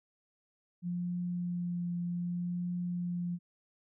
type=tone with vibrato; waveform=sine; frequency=175.5 Hz; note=F3; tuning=9 cents sharp; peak=-32 dBFS; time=0.82-3.39 s; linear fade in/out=50 ms; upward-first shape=triangle; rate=0.65 Hz; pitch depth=15 cents each way; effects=none